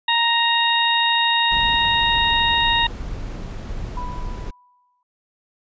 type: harmonic tone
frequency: 933 Hz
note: A#5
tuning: 1 cent sharp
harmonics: 1 / 2 / 3 / 4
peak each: -20 / -22 / -23 / -20 dBFS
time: 0.08-2.87 s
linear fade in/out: 5 ms
type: noise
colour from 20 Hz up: brown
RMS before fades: -29 dBFS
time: 1.51-4.51 s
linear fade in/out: 10 ms
type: tone with exponential decay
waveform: sine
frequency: 987.8 Hz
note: B5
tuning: in tune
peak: -27 dBFS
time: 3.97-5.03 s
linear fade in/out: 2 ms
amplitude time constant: 230 ms
effects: resampled to 16000 Hz